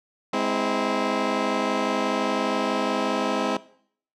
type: chord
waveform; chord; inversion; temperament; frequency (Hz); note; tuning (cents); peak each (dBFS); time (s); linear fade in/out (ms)
15% pulse; Ab augmented; none; just; 207.7 / 259.6 / 324.5; Ab3 / C4 / E4; 0 / -13 / -27; -21 / -20 / -22; 0.33-3.57; 5
effects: noise-tail reverb RT60 0.6 s tail -19 dB re dry + low-pass 5000 Hz 12 dB/octave